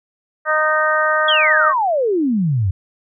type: harmonic tone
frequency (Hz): 309.1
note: D#4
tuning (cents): -11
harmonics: 2 / 3 / 4 / 5 / 6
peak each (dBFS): -19 / -26 / -18 / -19 / -22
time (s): 0.45-1.74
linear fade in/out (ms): 50
type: exponential sweep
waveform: sine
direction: down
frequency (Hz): 3400 to 87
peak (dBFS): -14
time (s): 1.28-2.71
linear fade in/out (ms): 5
effects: none